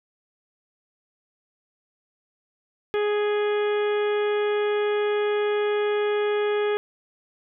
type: harmonic tone with a mistuned harmonic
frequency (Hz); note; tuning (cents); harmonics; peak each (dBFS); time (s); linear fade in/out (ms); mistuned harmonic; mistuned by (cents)
416.5; G#4; +5; 1 / 2 / 3 / 4 / 5 / 6 / 7 / 8; -21 / -34 / -35 / -35 / -39 / -40 / -45 / -41; 2.94-6.77; 0; 6; -22
effects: none